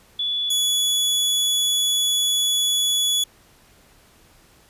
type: tone pair in turn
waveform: sine / sawtooth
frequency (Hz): 3434 / 3402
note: A7 / G#7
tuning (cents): -43 / +41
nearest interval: unison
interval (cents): 16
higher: first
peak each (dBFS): -21 / -15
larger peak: second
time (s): 0.19-0.5 / 0.5-3.24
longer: second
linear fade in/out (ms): 5
effects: pink hiss -54 dBFS RMS until 4.69 s + resampled to 32000 Hz